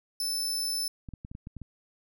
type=tone; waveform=sawtooth; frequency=5274 Hz; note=E8; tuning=in tune; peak=-26 dBFS; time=0.2-0.88 s; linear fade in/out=2 ms
type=clicks; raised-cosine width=5 ms; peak=-28 dBFS; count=8; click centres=1.088 / 1.137 / 1.249 / 1.315 / 1.351 / 1.471 / 1.567 / 1.617 s
effects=none